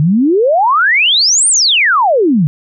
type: exponential two-way sweep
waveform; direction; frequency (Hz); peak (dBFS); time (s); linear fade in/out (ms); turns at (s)
sine; up then down; 141.4 to 9320 to 141.4; -7; 0-2.47; 0; 1.48
effects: none